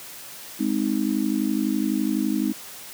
sine chord, Ab major, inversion none, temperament just, 207.7 / 259.6 / 311.5 Hz, Ab3 / C4 / Eb4, 0 / -13 / +2 cents, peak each -25 dBFS, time 0.59-2.53 s, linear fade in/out 20 ms, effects white hiss -40 dBFS RMS until 2.93 s + high-pass 100 Hz 12 dB/octave

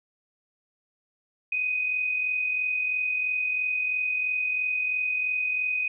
sine tone with amplitude modulation, 2500 Hz, D#7, 8 cents sharp, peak -22 dBFS, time 1.52-5.88 s, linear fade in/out 5 ms, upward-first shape sine, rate 43 Hz, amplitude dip 45%, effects none

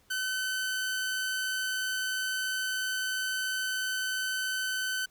sawtooth tone, 1521 Hz, F#6, 47 cents sharp, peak -26 dBFS, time 0.1-5.06 s, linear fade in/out 10 ms, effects pink hiss -65 dBFS RMS until 5.1 s

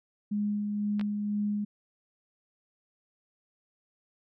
sine tone with tremolo, 207.1 Hz, G#3, 5 cents flat, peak -26 dBFS, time 0.31-1.65 s, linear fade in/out 10 ms, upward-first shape sine, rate 2 Hz, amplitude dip 30%
clicks, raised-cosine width 0.3 ms, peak -24 dBFS, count 2, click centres 0.996 / 1.012 s
effects none

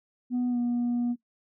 sine tone with pitch glide, 246.9 to 241 Hz, B3 to B3, 0 to -42 cents, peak -22 dBFS, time 0.3-1.16 s, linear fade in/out 50 ms, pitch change -42 cents, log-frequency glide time 0.49-0.58 s, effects noise-tail reverb RT60 0.1 s tail -17 dB re dry + tanh soft clip ceiling -23 dBFS

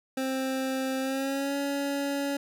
25% pulse tone with pitch glide, 263.7 to 281 Hz, C4 to C#4, +14 to +24 cents, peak -24 dBFS, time 0.17-2.37 s, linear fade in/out 5 ms, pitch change +110 cents, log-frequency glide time 1-1.56 s, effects none

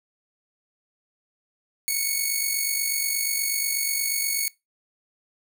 5% pulse tone with amplitude modulation, 2217 Hz, C#7, in tune, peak -11 dBFS, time 1.88-4.48 s, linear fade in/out 0 ms, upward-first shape sine, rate 48.3 Hz, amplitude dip 45%, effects noise-tail reverb RT60 0.2 s tail -21 dB re dry

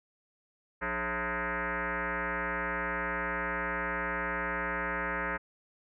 sine tone with frequency modulation, 180 Hz, F#3, 47 cents flat, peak -30 dBFS, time 0.81-5.38 s, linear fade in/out 20 ms, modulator 240 Hz, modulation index 7.8, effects none

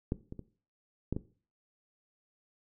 clicks, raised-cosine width 3 ms, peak -17 / -28 / -29 / -18 / -21 dBFS, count 5, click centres 0.121 / 0.324 / 0.393 / 1.126 / 1.165 s, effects noise-tail reverb RT60 0.4 s tail -17 dB re dry

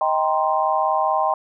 sine chord, C minor seventh, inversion first, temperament just, 627.9 / 784.9 / 941.9 / 1046.5 Hz, Eb5 / G5 / Bb5 / C6, +16 / +2 / +18 / 0 cents, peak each -23 / -21 / -25 / -22 dBFS, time 0.01-1.34 s, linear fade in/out 2 ms, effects none

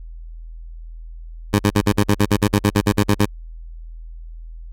15% pulse tone bursts, 102.8 Hz, G#2, 17 cents flat, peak -6 dBFS, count 16, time 1.53-3.256 s, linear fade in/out 10 ms, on 61 ms, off 50 ms, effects added 41 Hz sine -32 dBFS peak until 4.72 s + AAC 64 kbps

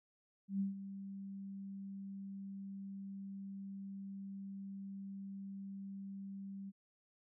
sine tone with ADSR envelope, 196 Hz, G3, in tune, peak -32 dBFS, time 0.48-6.72 s, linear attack 120 ms, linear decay 140 ms, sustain -12 dB, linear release 35 ms, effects none

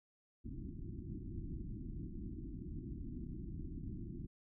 pink low-pass noise, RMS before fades -45 dBFS, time 0.44-4.27 s, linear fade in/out 20 ms, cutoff 350 Hz, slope 96 dB/octave, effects none

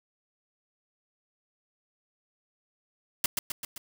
white noise with echo, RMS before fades -25 dBFS, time 3.24-3.26 s, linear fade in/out 2 ms, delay 130 ms, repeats 4, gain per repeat -4 dB, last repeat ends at 3.78 s, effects none

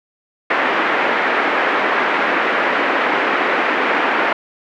white band-pass noise, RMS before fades -17 dBFS, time 0.5-4.33 s, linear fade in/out 5 ms, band 260 to 2100 Hz, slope 24 dB/octave, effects none

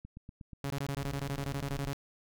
click train, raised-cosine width 5 ms, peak -33 dBFS, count 9, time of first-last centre 0.05-1.015 s, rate 8.29 Hz
sawtooth tone bursts, 139.6 Hz, C#3, 13 cents sharp, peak -29 dBFS, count 16, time 0.64-1.931 s, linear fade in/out 0 ms, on 61 ms, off 21 ms
brown noise, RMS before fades -44 dBFS, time 0.97-1.9 s, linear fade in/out 2 ms
effects none

